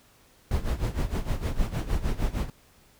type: noise with tremolo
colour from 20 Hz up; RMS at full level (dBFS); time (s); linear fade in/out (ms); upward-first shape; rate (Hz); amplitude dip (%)
brown; -24; 0.51-2.5; 2; sine; 6.5; 80
effects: pink hiss -59 dBFS RMS until 2.99 s